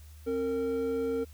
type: tone pair together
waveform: triangle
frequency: 266.3 / 458.8 Hz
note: C4 / A#4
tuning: +31 / -28 cents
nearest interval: major sixth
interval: 941 cents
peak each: -32 / -27 dBFS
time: 0.26-1.25 s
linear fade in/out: 20 ms
effects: added 76 Hz sine -47 dBFS peak until 1.33 s + white hiss -60 dBFS RMS until 1.33 s